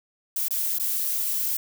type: noise with dropouts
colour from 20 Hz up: violet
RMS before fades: -26 dBFS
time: 0.36-1.57 s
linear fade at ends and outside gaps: 5 ms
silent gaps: 0.484-0.507 / 0.786-0.796 s
effects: none